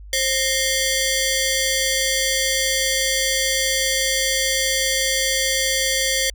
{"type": "ring-modulated tone", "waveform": "10% pulse", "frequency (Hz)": 1319, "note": "E6", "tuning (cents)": 1, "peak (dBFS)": -7, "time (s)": [0.13, 6.3], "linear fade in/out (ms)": 2, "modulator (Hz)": 787, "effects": ["added 50 Hz sine -36 dBFS peak until 6.34 s"]}